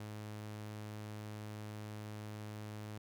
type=tone; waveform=sawtooth; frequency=106.1 Hz; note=G#2; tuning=38 cents sharp; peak=-40 dBFS; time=0-2.98 s; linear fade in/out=5 ms; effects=none